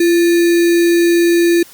sine tone with sample-and-hold, 341.5 Hz, F4, 39 cents flat, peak -8 dBFS, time 0-1.63 s, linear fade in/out 5 ms, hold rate 2100 Hz, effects white hiss -41 dBFS RMS until 1.73 s + Opus 48 kbps

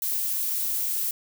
violet noise, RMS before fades -27 dBFS, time 0.02-1.11 s, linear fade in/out 2 ms, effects none

